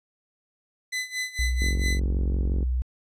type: tone with tremolo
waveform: sawtooth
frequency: 2012 Hz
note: B6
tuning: 32 cents sharp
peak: -22 dBFS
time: 0.92-2 s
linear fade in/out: 10 ms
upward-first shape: sine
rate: 4.4 Hz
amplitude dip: 85%
type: tone with pitch glide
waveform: sine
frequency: 61.9 to 62.51 Hz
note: B1 to B1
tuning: +5 to +22 cents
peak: -22 dBFS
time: 1.39-2.82 s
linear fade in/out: 0 ms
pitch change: +17 cents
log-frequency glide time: 1.58-2.4 s
type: click train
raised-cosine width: 3 ms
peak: -19 dBFS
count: 47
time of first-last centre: 1.62-2.629 s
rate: 45.6 Hz
effects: low-pass 10000 Hz 12 dB/octave